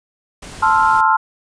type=noise; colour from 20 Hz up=pink; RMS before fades=-34 dBFS; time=0.42-1.01 s; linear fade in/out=5 ms
type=chord; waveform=sine; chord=F major seventh; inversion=first; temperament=equal; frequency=880 / 1046.5 / 1318.5 / 1396.9 Hz; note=A5 / C6 / E6 / F6; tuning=0 / 0 / 0 / 0 cents; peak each=-14 / -16 / -19 / -17 dBFS; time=0.62-1.17 s; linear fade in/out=10 ms
effects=resampled to 22050 Hz